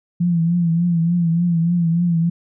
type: tone with vibrato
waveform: sine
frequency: 170 Hz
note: F3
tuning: 46 cents flat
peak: -14 dBFS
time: 0.2-2.3 s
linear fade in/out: 10 ms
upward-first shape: triangle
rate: 3.4 Hz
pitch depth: 72 cents each way
effects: none